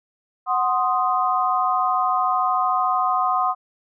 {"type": "chord", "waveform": "sine", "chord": "C diminished", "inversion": "second", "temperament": "equal", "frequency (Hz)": [740, 1046.5, 1244.5], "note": ["Gb5", "C6", "Eb6"], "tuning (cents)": [0, 0, 0], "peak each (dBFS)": -22, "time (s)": [0.46, 3.55], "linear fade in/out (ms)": 50, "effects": []}